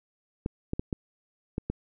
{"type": "clicks", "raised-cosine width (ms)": 3, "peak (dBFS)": -16, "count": 6, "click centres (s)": [0.461, 0.734, 0.795, 0.928, 1.581, 1.7], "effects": []}